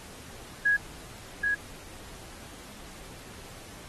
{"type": "tone with echo", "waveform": "sine", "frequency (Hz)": 1661.2, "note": "G#6", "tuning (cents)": 0, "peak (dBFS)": -20, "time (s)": [0.65, 0.77], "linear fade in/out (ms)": 10, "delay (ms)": 780, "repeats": 1, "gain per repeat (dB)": -3, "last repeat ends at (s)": 1.55, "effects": ["pink hiss -47 dBFS RMS until 3.88 s", "AAC 32 kbps"]}